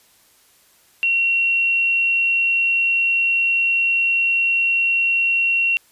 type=tone; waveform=sine; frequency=2735 Hz; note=F7; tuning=37 cents flat; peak=-15 dBFS; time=1.03-5.77 s; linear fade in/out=0 ms; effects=white hiss -55 dBFS RMS until 5.91 s + resampled to 32000 Hz